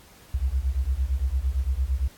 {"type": "beating tone pair", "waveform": "sine", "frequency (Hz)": [61.3, 70.1], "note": ["B1", "C#2"], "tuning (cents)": [-12, 20], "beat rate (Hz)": 8.8, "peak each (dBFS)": -25, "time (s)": [0.34, 2.08], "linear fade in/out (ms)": 5, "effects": ["pink hiss -52 dBFS RMS until 2.17 s", "AAC 64 kbps"]}